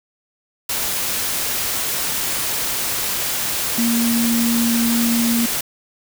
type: tone in noise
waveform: sine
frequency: 233.1 Hz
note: A#3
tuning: in tune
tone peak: -16 dBFS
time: 3.78-5.46 s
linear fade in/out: 5 ms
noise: white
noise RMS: -22 dBFS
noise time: 0.69-5.61 s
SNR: +3 dB
effects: none